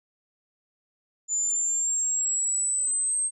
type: exponential sweep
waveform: sine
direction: up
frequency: 7040 to 8400 Hz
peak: -23 dBFS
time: 1.28-3.31 s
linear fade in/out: 50 ms
effects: none